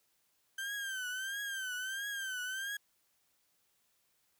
35% pulse tone with vibrato, 1563 Hz, G6, 6 cents flat, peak -35 dBFS, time 0.58-2.77 s, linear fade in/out 5 ms, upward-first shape triangle, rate 1.5 Hz, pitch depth 110 cents each way, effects white hiss -75 dBFS RMS until 4.39 s

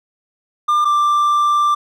triangle tone pair in turn, 1199 / 1180.4 Hz, D6 / D6, +36 / +8 cents, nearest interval unison, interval 28 cents, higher first, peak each -10 dBFS, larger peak neither, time 0.68-0.85 / 0.85-1.75 s, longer second, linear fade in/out 10 ms, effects none

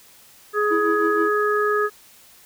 harmonic tone, 418.3 Hz, G#4, 12 cents sharp, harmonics 1 / 3 / 4, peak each -20 / -22 / -25 dBFS, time 0.53-1.9 s, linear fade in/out 50 ms
triangle tone with tremolo, 329.5 Hz, E4, 1 cent flat, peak -18 dBFS, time 0.7-1.3 s, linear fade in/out 20 ms, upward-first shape triangle, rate 6.3 Hz, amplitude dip 80%
effects white hiss -50 dBFS RMS until 2.45 s

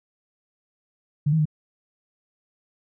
sine tone with pitch steps, 146.8 / 159 / 152.7 Hz, D3 / D#3 / D#3, 0 / +38 / -32 cents, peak -17 dBFS, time 1.26-1.455 s, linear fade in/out 10 ms, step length 65 ms, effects none

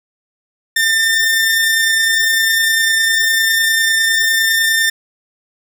sawtooth tone with amplitude modulation, 1799 Hz, A6, 38 cents sharp, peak -7 dBFS, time 0.76-4.9 s, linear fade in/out 5 ms, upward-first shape sine, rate 29.9 Hz, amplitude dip 25%, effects none

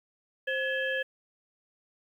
harmonic tone with a mistuned harmonic, 527 Hz, C5, 12 cents sharp, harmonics 1 / 3 / 5 / 6, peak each -32 / -30 / -39 / -39 dBFS, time 0.47-1.03 s, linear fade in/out 10 ms, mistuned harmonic 3, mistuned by +120 cents, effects 10-bit

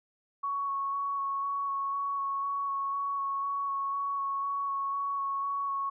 sine tone with vibrato, 1111 Hz, C#6, 4 cents sharp, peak -29 dBFS, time 0.43-5.9 s, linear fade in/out 10 ms, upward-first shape square, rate 2 Hz, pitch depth 10 cents each way, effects none

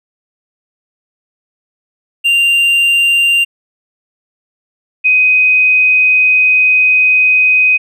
triangle / sine tone pair in turn, 2783 / 2509 Hz, F7 / D#7, -7 / +14 cents, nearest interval major second, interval 179 cents, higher first, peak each -6 dBFS, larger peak neither, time 2.24-3.45 / 5.04-7.78 s, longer second, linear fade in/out 20 ms, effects none

